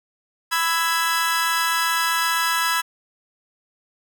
sawtooth chord, E major, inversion second, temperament equal with one note detuned, 995.8 / 1318.5 / 1661.2 Hz, B5 / E6 / G#6, +14 / 0 / 0 cents, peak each -20 dBFS, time 0.51-2.82 s, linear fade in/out 20 ms, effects none

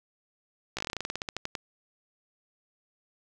slowing click train, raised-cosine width 0.2 ms, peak -15 dBFS, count 18, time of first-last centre 0.77-1.552 s, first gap 16 ms, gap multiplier 1.12, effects none

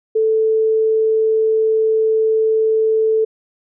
sine tone, 440.3 Hz, A4, 1 cent sharp, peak -12 dBFS, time 0.15-3.25 s, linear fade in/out 10 ms, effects none

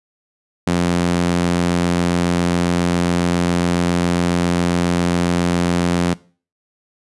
sawtooth tone with high-pass filter, 87.31 Hz, F2, in tune, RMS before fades -17 dBFS, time 0.67-6.14 s, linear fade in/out 5 ms, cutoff 180 Hz, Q 1.6, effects noise-tail reverb RT60 0.4 s tail -21 dB re dry + resampled to 24000 Hz

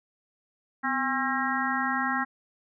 harmonic tone with a mistuned harmonic, 268.9 Hz, C4, 47 cents sharp, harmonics 1 / 3 / 4 / 5 / 6 / 7, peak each -32 / -32 / -32 / -32 / -32 / -32 dBFS, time 0.83-2.25 s, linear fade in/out 20 ms, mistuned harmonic 1, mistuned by -100 cents, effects none

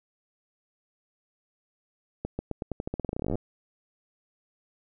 accelerating click train, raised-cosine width 2 ms, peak -17 dBFS, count 24, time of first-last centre 2.25-3.355 s, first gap 140 ms, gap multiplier 0.88, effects none

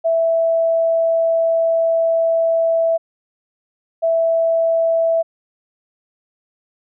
sine tone pair in turn, 659.3 / 659.3 Hz, E5 / E5, 0 / 0 cents, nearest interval unison, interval 0 cents, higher neither, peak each -13 dBFS, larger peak neither, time 0.04-2.98 / 4.02-5.23 s, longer first, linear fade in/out 20 ms, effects none

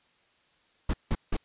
brown noise bursts, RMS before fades -26 dBFS, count 3, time 0.89-1.368 s, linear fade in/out 5 ms, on 46 ms, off 170 ms, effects white hiss -66 dBFS RMS until 1.44 s + resampled to 8000 Hz

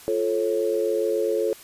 sine chord, F augmented, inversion none, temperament just, 349.2 / 436.5 / 545.7 Hz, F4 / A4 / C#5, 0 / -14 / -27 cents, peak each -27 / -23 / -26 dBFS, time 0.08-1.53 s, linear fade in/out 0 ms, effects white hiss -46 dBFS RMS until 1.63 s + resampled to 32000 Hz

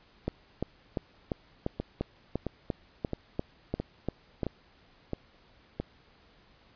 two click trains, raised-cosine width 2 ms, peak -18 / -16 dBFS, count 7 / 13, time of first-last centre 1.8-5.8 / 0.28-4.432 s, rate 1.5 / 2.89 Hz, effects pink hiss -61 dBFS RMS until 6.75 s + resampled to 11025 Hz

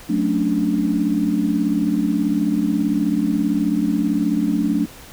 sine chord, D major seventh, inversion first, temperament just, 183.54 / 220.2 / 275.3 / 293.7 Hz, F#3 / A3 / C#4 / D4, -14 / +2 / -12 / 0 cents, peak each -23 / -21 / -25 / -20 dBFS, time 0.09-4.86 s, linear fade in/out 10 ms, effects pink hiss -41 dBFS RMS until 5.12 s

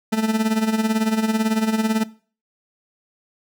40% pulse tone with tremolo, 220 Hz, A3, in tune, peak -15 dBFS, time 0.12-2.04 s, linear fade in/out 10 ms, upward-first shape sine, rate 18 Hz, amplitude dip 70%, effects noise-tail reverb RT60 0.4 s tail -19 dB re dry

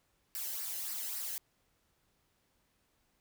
blue noise with flanger, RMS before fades -39 dBFS, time 0.35-1.38 s, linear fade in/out 0 ms, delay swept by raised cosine 0.29 to 0.89 ms, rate 3.6 Hz, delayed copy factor -0.55, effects pink hiss -75 dBFS RMS until 3.2 s

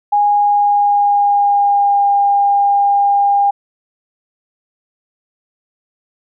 sine tone with pitch glide, 823 to 805.6 Hz, G#5 to G5, -16 to +47 cents, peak -9 dBFS, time 0.12-3.51 s, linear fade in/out 10 ms, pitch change -37 cents, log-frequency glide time 0.25-2.07 s, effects none

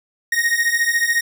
45% pulse beating tone pair, 1859 / 1873 Hz, A#6 / A#6, -5 / +8 cents, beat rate 14 Hz, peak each -19 dBFS, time 0.32-1.21 s, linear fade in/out 5 ms, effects none

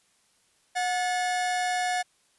45% pulse tone pair together, 727 / 1729.1 Hz, F#5 / A6, -31 / -31 cents, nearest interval octave + minor third, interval 1500 cents, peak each -26 / -32 dBFS, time 0.75-2.03 s, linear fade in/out 20 ms, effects white hiss -66 dBFS RMS until 2.38 s + resampled to 24000 Hz

